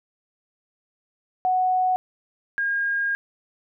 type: tone pair in turn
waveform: sine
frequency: 740 / 1621.4 Hz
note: F#5 / G#6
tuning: 0 / -42 cents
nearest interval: octave + major second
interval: 1358 cents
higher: second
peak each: -18 / -21 dBFS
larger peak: first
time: 1.45-1.96 / 2.58-3.15 s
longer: second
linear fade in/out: 0 ms
effects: none